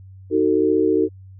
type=chord; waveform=sine; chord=D# diminished; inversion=none; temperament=just; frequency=311.1 / 373.4 / 448 Hz; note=D#4 / F#4 / A4; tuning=0 / +16 / +31 cents; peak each=-19 dBFS; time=0.3-1.09 s; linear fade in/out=50 ms; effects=added 95 Hz sine -39 dBFS peak until 1.39 s